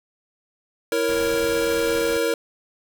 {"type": "chord", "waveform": "square", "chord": "A# diminished", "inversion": "second", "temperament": "equal", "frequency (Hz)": [329.6, 466.2, 554.4], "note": ["E4", "A#4", "C#5"], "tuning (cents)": [0, 0, 0], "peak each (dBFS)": [-28, -22, -27], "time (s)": [0.92, 2.34], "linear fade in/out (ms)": 2}
{"type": "noise", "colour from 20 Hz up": "pink", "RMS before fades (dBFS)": -36, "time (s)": [1.09, 2.17], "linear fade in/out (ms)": 0}
{"effects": []}